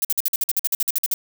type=noise bursts; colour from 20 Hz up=violet; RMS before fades=-20 dBFS; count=15; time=0.02-1.14 s; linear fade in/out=2 ms; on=28 ms; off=50 ms; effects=none